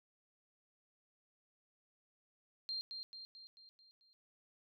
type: tone with echo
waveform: sine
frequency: 4186 Hz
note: C8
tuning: in tune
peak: -38 dBFS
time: 2.69-2.81 s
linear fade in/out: 0 ms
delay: 220 ms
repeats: 6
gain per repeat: -5 dB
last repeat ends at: 4.13 s
effects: none